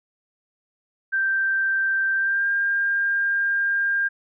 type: tone with pitch glide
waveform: sine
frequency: 1568 to 1602.8 Hz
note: G6 to G6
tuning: 0 to +38 cents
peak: -19 dBFS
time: 1.12-4.09 s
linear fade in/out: 20 ms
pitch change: +38 cents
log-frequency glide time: 2.15-2.48 s
effects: none